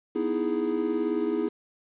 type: chord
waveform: triangle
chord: E major seventh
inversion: second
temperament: equal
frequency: 246.9 / 311.1 / 329.6 / 415.3 Hz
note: B3 / D#4 / E4 / G#4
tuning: 0 / 0 / 0 / 0 cents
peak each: -30 / -29 / -27 / -27 dBFS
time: 0.15-1.49 s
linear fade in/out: 10 ms
effects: resampled to 8000 Hz + 9-bit